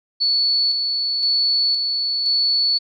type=tone with tremolo; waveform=sine; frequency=4435 Hz; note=C#8; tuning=in tune; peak=-15 dBFS; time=0.2-2.79 s; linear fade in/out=20 ms; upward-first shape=square; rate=0.97 Hz; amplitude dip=35%; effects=none